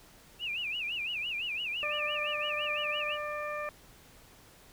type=tone with vibrato; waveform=sine; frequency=2637 Hz; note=E7; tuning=in tune; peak=-32 dBFS; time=0.39-3.18 s; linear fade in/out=50 ms; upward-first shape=sine; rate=5.9 Hz; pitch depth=190 cents each way
type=harmonic tone; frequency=596 Hz; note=D5; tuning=25 cents sharp; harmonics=1 / 2 / 3 / 4; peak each=-37 / -38 / -42 / -42 dBFS; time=1.83-3.69 s; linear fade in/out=0 ms
effects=pink hiss -57 dBFS RMS until 4.72 s